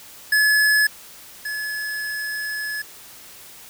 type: tone pair in turn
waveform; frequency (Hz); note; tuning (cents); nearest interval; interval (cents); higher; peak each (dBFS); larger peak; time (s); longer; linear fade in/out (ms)
square; 1708 / 1708; G#6 / G#6; +48 / +48; unison; 0; neither; -15 / -26; first; 0.32-0.87 / 1.45-2.82; second; 5
effects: white hiss -43 dBFS RMS until 3.69 s